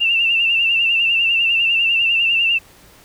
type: tone with vibrato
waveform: sine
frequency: 2730 Hz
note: F7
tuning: 40 cents flat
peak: -13 dBFS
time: 0-2.59 s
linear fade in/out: 20 ms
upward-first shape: sine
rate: 10 Hz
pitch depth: 61 cents each way
effects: pink hiss -47 dBFS RMS until 3.04 s